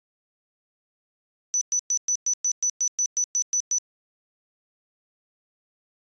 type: tone bursts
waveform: sine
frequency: 5970 Hz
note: F#8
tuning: 15 cents sharp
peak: -20 dBFS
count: 13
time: 1.54-3.783 s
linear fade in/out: 0 ms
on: 71 ms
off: 110 ms
effects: resampled to 16000 Hz